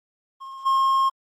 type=tone with level steps; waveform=triangle; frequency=1073 Hz; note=C6; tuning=43 cents sharp; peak=-32 / -15 dBFS; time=0.4-1.1 s; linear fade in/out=20 ms; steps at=0.65 s; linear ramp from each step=20 ms; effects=Opus 32 kbps